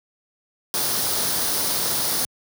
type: noise with comb filter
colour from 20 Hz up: white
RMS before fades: -23 dBFS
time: 0.74-2.25 s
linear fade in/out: 0 ms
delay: 0.2 ms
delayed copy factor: +0.5
effects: high-pass 80 Hz 12 dB/octave